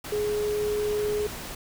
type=tone in noise; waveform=sine; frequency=419.2 Hz; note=G#4; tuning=16 cents sharp; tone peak=-24 dBFS; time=0.12-1.27 s; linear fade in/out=5 ms; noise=pink; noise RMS=-37 dBFS; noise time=0.04-1.55 s; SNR=+10 dB; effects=none